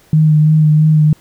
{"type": "tone with vibrato", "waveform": "sine", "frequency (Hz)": 154.1, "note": "D#3", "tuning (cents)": -16, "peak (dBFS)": -6, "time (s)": [0.13, 1.13], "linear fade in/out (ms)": 2, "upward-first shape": "sine", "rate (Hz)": 3, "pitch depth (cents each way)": 22, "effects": ["pink hiss -49 dBFS RMS until 1.2 s"]}